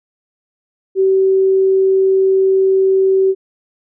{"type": "tone", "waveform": "sine", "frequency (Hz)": 383, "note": "G4", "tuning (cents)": -40, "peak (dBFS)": -9, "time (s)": [0.95, 3.35], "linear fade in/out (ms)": 50, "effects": []}